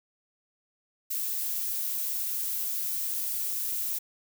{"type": "noise", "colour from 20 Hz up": "violet", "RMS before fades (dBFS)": -31, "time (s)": [1.1, 3.99], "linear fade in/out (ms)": 10, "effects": []}